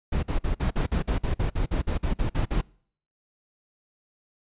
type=noise bursts; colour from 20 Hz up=brown; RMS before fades=-24 dBFS; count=16; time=0.12-2.615 s; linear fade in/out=10 ms; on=110 ms; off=49 ms; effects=noise-tail reverb RT60 0.6 s tail -26 dB re dry + resampled to 8000 Hz